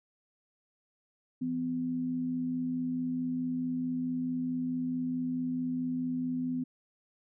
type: tone pair together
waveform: sine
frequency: 168.3 / 252.9 Hz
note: E3 / B3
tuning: +36 / +41 cents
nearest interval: perfect fifth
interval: 705 cents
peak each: -40 / -30 dBFS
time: 1.41-6.64 s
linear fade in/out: 10 ms
effects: none